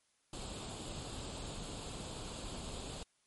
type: noise with comb filter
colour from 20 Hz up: pink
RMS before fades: -44 dBFS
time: 0.33-3.03 s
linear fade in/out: 2 ms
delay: 0.26 ms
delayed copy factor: +0.65
effects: white hiss -75 dBFS RMS until 3.26 s + MP3 48 kbps